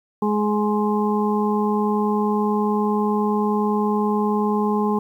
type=harmonic tone; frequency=209.7 Hz; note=G#3; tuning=17 cents sharp; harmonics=1 / 2 / 4 / 5; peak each=-20 / -23 / -26 / -27 dBFS; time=0.22-4.99 s; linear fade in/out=5 ms; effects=9-bit